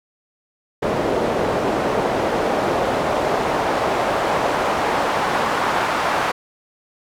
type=noise with band-pass filter sweep; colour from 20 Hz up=pink; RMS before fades=-20 dBFS; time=0.82-6.32 s; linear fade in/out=10 ms; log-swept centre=470 to 1000 Hz; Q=1.2; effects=none